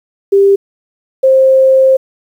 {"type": "tone pair in turn", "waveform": "sine", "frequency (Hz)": [395.9, 528.5], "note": ["G4", "C5"], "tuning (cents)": [17, 17], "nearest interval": "perfect fourth", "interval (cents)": 500, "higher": "second", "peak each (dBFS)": -4, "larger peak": "neither", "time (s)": [[0.32, 0.56], [1.23, 1.97]], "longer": "second", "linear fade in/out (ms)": 10, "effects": ["7-bit"]}